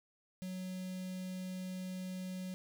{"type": "tone with notch filter", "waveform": "square", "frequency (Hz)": 185, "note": "F#3", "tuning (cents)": 0, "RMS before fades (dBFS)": -42, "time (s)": [0.42, 2.54], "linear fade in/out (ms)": 0, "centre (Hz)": 1100, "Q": 0.56, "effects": []}